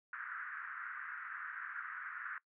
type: band-pass noise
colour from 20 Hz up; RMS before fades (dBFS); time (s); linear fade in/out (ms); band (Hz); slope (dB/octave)
white; -45; 0.13-2.38; 2; 1300 to 1700; 48
effects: noise-tail reverb RT60 0.1 s tail -20 dB re dry